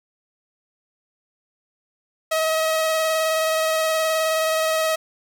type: tone with vibrato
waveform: sawtooth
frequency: 637 Hz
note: D#5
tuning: 41 cents sharp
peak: -15 dBFS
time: 2.31-4.96 s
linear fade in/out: 10 ms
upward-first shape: square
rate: 19 Hz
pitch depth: 12 cents each way
effects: none